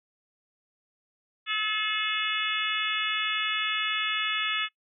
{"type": "harmonic tone with a mistuned harmonic", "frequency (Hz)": 431, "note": "A4", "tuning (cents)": -36, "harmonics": [3, 4, 5, 6, 7, 8], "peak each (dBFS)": [-33, -33, -33, -33, -33, -33], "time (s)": [1.46, 4.69], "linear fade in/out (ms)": 50, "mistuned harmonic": 7, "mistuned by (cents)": -54, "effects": ["noise-tail reverb RT60 0.1 s tail -22 dB re dry"]}